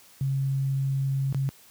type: tone with dropouts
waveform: sine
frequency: 135.8 Hz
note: C#3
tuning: 35 cents flat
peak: -23 dBFS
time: 0.21-1.49 s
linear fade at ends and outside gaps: 0 ms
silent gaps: 1.326-1.346 s
effects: white hiss -54 dBFS RMS until 1.7 s + high-pass 60 Hz 12 dB/octave